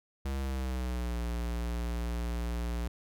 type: tone with pitch glide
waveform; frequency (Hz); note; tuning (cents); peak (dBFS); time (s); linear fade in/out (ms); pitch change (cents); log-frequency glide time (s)
square; 67.6 to 58.85; C#2 to A#1; -43 to +17; -32; 0.25-2.88; 5; -240; 0.39-1.19
effects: none